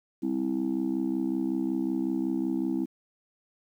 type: chord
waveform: sine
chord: C major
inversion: second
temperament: just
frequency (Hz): 196.22 / 261.6 / 327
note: G3 / C4 / E4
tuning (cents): +2 / 0 / -14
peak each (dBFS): -32 / -28 / -28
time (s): 0.22-2.86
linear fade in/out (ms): 20
effects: tanh soft clip ceiling -20 dBFS + 10-bit